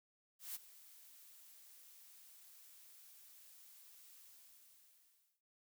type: noise with ADSR envelope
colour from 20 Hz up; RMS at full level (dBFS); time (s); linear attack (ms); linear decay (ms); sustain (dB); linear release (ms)
blue; -44; 0.39-5.42; 160; 24; -17; 1200
effects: none